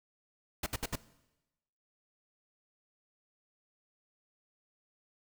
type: noise bursts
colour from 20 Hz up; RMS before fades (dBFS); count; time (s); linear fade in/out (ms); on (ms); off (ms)
pink; -34; 4; 0.63-0.957; 5; 33; 65
effects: noise-tail reverb RT60 1.0 s tail -19 dB re dry